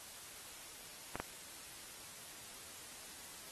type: clicks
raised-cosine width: 0.5 ms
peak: -25 / -24 dBFS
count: 2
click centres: 1.156 / 1.2 s
effects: white hiss -52 dBFS RMS until 3.51 s + AAC 32 kbps